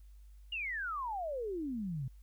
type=exponential sweep; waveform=sine; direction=down; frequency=2900 to 123.47 Hz; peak=-35 dBFS; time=0.52-2.08 s; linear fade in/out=5 ms; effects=added 50 Hz sine -52 dBFS peak until 2.22 s + white hiss -75 dBFS RMS until 2.22 s